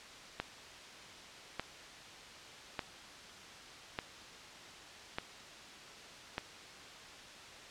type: click train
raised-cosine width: 0.3 ms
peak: -19 dBFS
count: 6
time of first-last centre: 0.4-6.381 s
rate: 0.836 Hz
effects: white hiss -51 dBFS RMS until 7.7 s + low-pass 5000 Hz 12 dB/octave